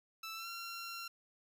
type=tone with pitch glide; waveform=15% pulse; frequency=1321 to 1369.2 Hz; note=E6 to F6; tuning=+3 to -35 cents; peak=-36 dBFS; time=0.23-1.08 s; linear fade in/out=5 ms; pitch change=+62 cents; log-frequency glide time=0.34-0.48 s; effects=none